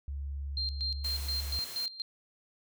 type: tone with vibrato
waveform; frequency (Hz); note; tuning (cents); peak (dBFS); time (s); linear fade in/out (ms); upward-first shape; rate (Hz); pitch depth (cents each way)
sine; 70; C#2; +18; -34; 0.08-1.59; 0; sine; 19; 9
type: tone with tremolo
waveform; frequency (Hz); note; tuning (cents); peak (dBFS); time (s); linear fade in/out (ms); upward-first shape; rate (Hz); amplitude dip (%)
sine; 4177; C8; -4; -31; 0.57-2.02; 2; square; 4.2; 80
type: noise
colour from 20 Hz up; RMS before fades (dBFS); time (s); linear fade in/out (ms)
white; -44; 1.04-1.86; 5
effects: none